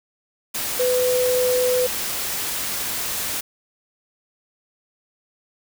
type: tone in noise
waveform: sine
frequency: 501 Hz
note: B4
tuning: 25 cents sharp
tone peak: -17 dBFS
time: 0.79-1.87 s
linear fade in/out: 10 ms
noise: white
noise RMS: -26 dBFS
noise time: 0.54-3.41 s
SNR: +6 dB
effects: none